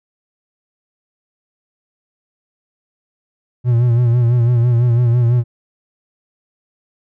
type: tone with vibrato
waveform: triangle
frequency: 120 Hz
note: B2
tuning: 49 cents flat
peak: -8 dBFS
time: 3.64-5.44 s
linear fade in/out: 50 ms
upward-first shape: sine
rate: 6 Hz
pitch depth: 59 cents each way
effects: none